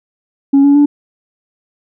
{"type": "tone with pitch steps", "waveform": "sine", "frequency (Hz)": [277.2, 283.5, 290], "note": ["C#4", "C#4", "D4"], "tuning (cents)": [0, 39, -22], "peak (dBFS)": -3, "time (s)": [0.53, 0.86], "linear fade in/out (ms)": 10, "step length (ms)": 110, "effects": ["tanh soft clip ceiling -3 dBFS"]}